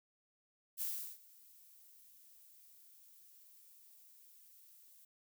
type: noise with ADSR envelope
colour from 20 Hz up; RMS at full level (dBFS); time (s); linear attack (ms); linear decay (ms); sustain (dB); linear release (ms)
violet; -38; 0.77-5.05; 46; 360; -24; 5
effects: none